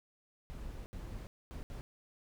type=noise bursts at uneven times; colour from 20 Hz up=brown; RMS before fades=-44 dBFS; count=4; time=0.5-0.86 / 0.93-1.27 / 1.51-1.63 / 1.7-1.81 s; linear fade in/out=0 ms; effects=none